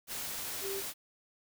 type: tone in noise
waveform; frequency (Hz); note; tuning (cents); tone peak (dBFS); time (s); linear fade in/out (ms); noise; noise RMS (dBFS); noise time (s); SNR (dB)
sine; 392; G4; 0; -36; 0.61-0.83; 50; white; -39; 0.07-0.94; 0
effects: none